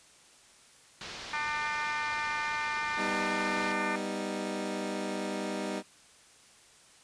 white low-pass noise, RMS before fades -43 dBFS, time 1.01-3.72 s, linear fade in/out 0 ms, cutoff 5100 Hz, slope 24 dB/octave
harmonic tone, 299.5 Hz, D4, 34 cents sharp, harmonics 3 / 4 / 5 / 6 / 7 / 8, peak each -36 / -37 / -39 / -37 / -40 / -39 dBFS, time 1.33-3.96 s, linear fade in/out 5 ms
20% pulse chord, G augmented, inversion none, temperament equal with one note detuned, 197.25 / 246.9 / 311.1 Hz, G3 / B3 / D#4, +11 / 0 / 0 cents, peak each -31 / -34 / -32 dBFS, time 2.96-5.83 s, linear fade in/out 50 ms
effects white hiss -58 dBFS RMS until 7.03 s + resampled to 22050 Hz

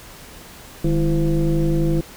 sine tone with frequency modulation, 154.2 Hz, D#3, 15 cents flat, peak -15 dBFS, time 0.84-2.01 s, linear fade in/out 5 ms, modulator 180 Hz, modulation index 1.3, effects pink hiss -41 dBFS RMS until 2.16 s

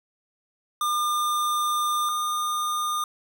square tone pair in turn, 1204 / 1214.5 Hz, D6 / D#6, +43 / -42 cents, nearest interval unison, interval 15 cents, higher second, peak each -23 / -25 dBFS, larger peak first, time 0.81-2.09 / 2.09-3.04 s, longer first, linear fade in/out 2 ms, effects none

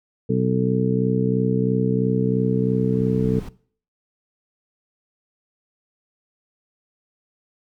harmonic tone, 63 Hz, B1, 35 cents sharp, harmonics 2 / 3 / 4 / 5 / 6 / 7, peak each -23 / -22 / -25 / -32 / -33 / -23 dBFS, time 0.29-3.4 s, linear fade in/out 10 ms
brown noise with exponential growth, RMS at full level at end -32 dBFS, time 1.32-3.49 s, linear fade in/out 5 ms, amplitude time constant 470 ms
effects noise-tail reverb RT60 0.5 s tail -20 dB re dry

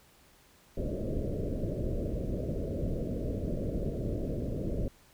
pink low-pass noise, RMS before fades -33 dBFS, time 0.77-4.88 s, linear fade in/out 2 ms, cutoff 630 Hz, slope 96 dB/octave, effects pink hiss -61 dBFS RMS until 5.13 s

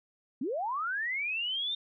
sine linear sweep, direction up, 221.2 to 3655 Hz, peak -30 dBFS, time 0.41-1.75 s, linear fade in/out 5 ms, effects none

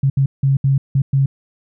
sine tone bursts at uneven times, 136.5 Hz, C#3, 26 cents flat, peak -11 dBFS, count 6, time 0.03-0.1 / 0.17-0.26 / 0.43-0.57 / 0.64-0.78 / 0.95-1.02 / 1.13-1.26 s, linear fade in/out 5 ms, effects none

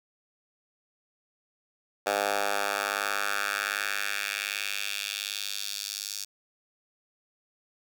10% pulse tone with high-pass filter sweep, 101.3 Hz, G#2, 43 cents flat, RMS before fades -31 dBFS, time 2.06-6.25 s, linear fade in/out 10 ms, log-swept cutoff 690 to 5300 Hz, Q 1.8, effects none

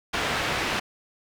white low-pass noise, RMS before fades -27 dBFS, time 0.13-0.8 s, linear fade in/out 10 ms, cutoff 2500 Hz, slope 12 dB/octave, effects none

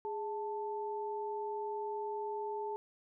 sine tone pair together, 415.3 / 880 Hz, G#4 / A5, 0 / 0 cents, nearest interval octave + minor second, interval 1300 cents, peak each -38 / -39 dBFS, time 0.05-2.76 s, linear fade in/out 0 ms, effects none

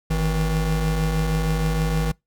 square tone pair together, 51.2 / 160 Hz, G#1 / D#3, -24 / +49 cents, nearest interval octave + minor sixth, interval 1973 cents, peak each -23 dBFS, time 0.1-2.12 s, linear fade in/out 10 ms, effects noise-tail reverb RT60 0.2 s tail -26 dB re dry

